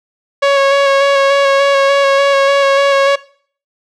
sawtooth tone with vibrato, 554.4 Hz, C#5, in tune, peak -4 dBFS, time 0.42-3.16 s, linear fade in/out 10 ms, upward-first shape square, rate 3.4 Hz, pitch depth 14 cents each way, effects noise-tail reverb RT60 0.5 s tail -19 dB re dry + low-pass 4000 Hz 12 dB/octave

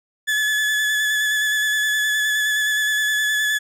35% pulse tone with vibrato, 1719 Hz, A6, 41 cents flat, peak -16 dBFS, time 0.27-3.59 s, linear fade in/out 20 ms, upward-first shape square, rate 9.6 Hz, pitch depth 16 cents each way, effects low-pass 12000 Hz 12 dB/octave

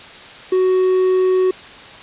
triangle tone, 371.7 Hz, F#4, 8 cents sharp, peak -10 dBFS, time 0.52-1.51 s, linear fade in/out 5 ms, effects white hiss -37 dBFS RMS until 2.02 s + resampled to 8000 Hz

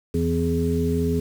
harmonic tone with a mistuned harmonic, 83.8 Hz, E2, 29 cents sharp, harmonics 1 / 2 / 3 / 5, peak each -25 / -25 / -25 / -25 dBFS, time 0.14-1.2 s, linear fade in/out 5 ms, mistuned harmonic 2, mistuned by -19 cents, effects 7-bit

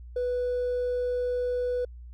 triangle tone with hard clipping, 493.9 Hz, B4, in tune, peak -25 dBFS, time 0.16-1.85 s, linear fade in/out 5 ms, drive 2 dB, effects added 60 Hz sine -41 dBFS peak until 2.13 s

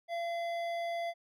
sine tone with hard clipping, 682 Hz, F5, 41 cents flat, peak -35 dBFS, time 0.08-1.14 s, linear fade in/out 50 ms, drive 11 dB, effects none

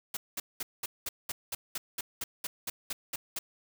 white noise bursts, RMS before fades -35 dBFS, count 15, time 0.14-3.39 s, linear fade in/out 5 ms, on 30 ms, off 200 ms, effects none

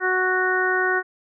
harmonic tone, 370 Hz, F#4, in tune, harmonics 1 / 2 / 3 / 4 / 5, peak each -24 / -28 / -28 / -22 / -25 dBFS, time 0-1.03 s, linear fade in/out 50 ms, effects none

